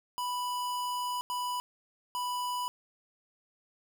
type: tone bursts at uneven times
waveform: square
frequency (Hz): 987.8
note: B5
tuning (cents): 0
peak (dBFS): -32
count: 3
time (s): 0.18-1.21 / 1.3-1.6 / 2.15-2.68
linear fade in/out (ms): 0
effects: none